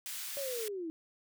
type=high-pass noise; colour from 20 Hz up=white; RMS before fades=-41 dBFS; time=0.06-0.68 s; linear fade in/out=0 ms; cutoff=1600 Hz; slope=12 dB/octave
type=linear sweep; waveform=sine; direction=down; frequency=574 to 311.1 Hz; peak=-36 dBFS; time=0.37-0.9 s; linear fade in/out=0 ms
effects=none